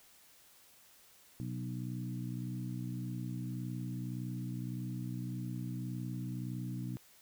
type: harmonic tone with a mistuned harmonic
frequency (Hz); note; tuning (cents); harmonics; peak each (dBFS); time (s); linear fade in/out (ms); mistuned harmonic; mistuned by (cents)
61.74; B1; 0; 2 / 3 / 4 / 5; -39 / -43 / -45 / -47; 1.4-6.97; 0; 2; +30
effects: white hiss -62 dBFS RMS until 7.21 s